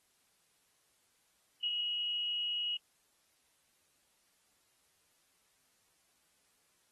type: tone with amplitude modulation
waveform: sine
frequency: 2900 Hz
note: F#7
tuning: 35 cents flat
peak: -31 dBFS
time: 1.63-2.77 s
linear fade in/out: 5 ms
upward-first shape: sine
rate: 270 Hz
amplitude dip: 35%
effects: white hiss -73 dBFS RMS until 6.91 s + AAC 32 kbps